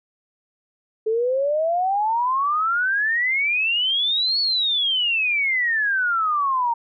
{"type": "exponential two-way sweep", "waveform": "sine", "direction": "up then down", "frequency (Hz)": [430, 4458, 918], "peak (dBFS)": -18, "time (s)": [1.06, 6.74], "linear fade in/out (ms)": 10, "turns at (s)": 4.4, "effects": []}